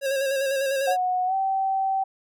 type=tone with vibrato; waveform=square; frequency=543 Hz; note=C#5; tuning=36 cents flat; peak=-23 dBFS; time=0.01-0.97 s; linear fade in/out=50 ms; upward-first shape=square; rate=10 Hz; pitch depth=32 cents each way
type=tone with pitch glide; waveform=sine; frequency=733 to 772.1 Hz; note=F#5 to G5; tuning=-16 to -26 cents; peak=-21 dBFS; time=0.87-2.04 s; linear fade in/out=10 ms; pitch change=+90 cents; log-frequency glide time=1.26-1.34 s
effects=none